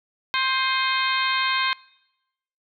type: harmonic tone with a mistuned harmonic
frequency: 526 Hz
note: C5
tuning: 9 cents sharp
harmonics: 2 / 3 / 4 / 5 / 6 / 7 / 8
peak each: -25 / -27 / -28 / -29 / -30 / -30 / -31 dBFS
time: 0.34-1.73 s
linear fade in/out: 0 ms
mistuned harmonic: 5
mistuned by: -68 cents
effects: noise-tail reverb RT60 0.9 s tail -23 dB re dry

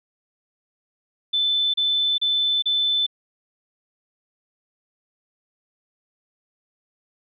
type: tone bursts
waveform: sine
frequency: 3520 Hz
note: A7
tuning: in tune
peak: -18 dBFS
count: 4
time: 1.33-3.066 s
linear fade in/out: 10 ms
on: 410 ms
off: 32 ms
effects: none

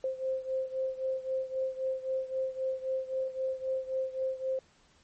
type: beating tone pair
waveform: sine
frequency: 523.3 / 527.1 Hz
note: C5 / C5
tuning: 0 / +13 cents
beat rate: 3.8 Hz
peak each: -32 / -35 dBFS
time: 0.04-4.59 s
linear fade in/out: 2 ms
effects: pink hiss -64 dBFS RMS until 5.03 s + MP3 32 kbps

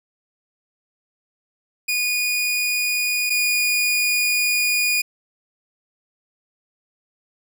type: tone pair in turn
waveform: sawtooth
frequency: 2458 / 2449 Hz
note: D#7 / D#7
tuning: -22 / -28 cents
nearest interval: unison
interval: 6 cents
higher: first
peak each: -16 / -14 dBFS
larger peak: second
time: 1.88-3.3 / 3.3-5.02 s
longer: second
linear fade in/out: 10 ms
effects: none

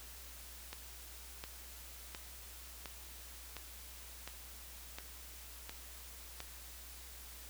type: click train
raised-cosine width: 0.2 ms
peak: -26 dBFS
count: 9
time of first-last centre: 0.73-6.404 s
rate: 1.41 Hz
effects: added 60 Hz sine -54 dBFS peak until 7.49 s + white hiss -53 dBFS RMS until 7.49 s

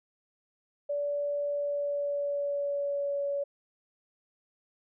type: tone with pitch glide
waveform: sine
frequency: 577 to 565.5 Hz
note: D5 to C#5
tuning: -31 to +34 cents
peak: -28 dBFS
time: 0.89-3.44 s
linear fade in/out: 10 ms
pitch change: -35 cents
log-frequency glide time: 1.49-3.23 s
effects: none

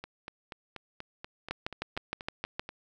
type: two click trains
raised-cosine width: 0.3 ms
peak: -24 / -16 dBFS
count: 12 / 8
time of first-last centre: 0.04-2.691 / 1.51-2.595 s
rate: 4.15 / 6.45 Hz
effects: none

